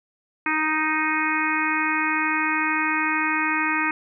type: harmonic tone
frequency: 311.1 Hz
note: D#4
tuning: in tune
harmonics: 1 / 3 / 4 / 5 / 6 / 7 / 8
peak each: -28 / -28 / -28 / -28 / -28 / -28 / -28 dBFS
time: 0.46-3.91 s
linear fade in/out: 2 ms
effects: none